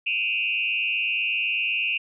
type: tone with frequency modulation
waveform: sine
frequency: 2637 Hz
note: E7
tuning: in tune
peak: -22 dBFS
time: 0.06-1.98 s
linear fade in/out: 10 ms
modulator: 108 Hz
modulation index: 1.9
effects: none